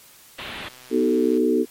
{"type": "low-pass noise", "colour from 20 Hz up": "white", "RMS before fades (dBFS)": -34, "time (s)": [0.38, 0.69], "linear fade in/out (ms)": 10, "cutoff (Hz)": 3800, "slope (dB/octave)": 48}
{"type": "click train", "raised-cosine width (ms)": 0.2, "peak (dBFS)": -28, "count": 86, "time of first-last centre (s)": [0.7, 1.375], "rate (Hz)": 126}
{"type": "chord", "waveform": "sine", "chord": "B dominant seventh", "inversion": "none", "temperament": "equal with one note detuned", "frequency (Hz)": [246.9, 311.1, 378.2, 440], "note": ["B3", "D#4", "F#4", "A4"], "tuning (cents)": [0, 0, 38, 0], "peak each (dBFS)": -22, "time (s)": [0.9, 1.66], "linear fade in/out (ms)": 50}
{"effects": ["white hiss -49 dBFS RMS until 1.7 s", "MP3 64 kbps"]}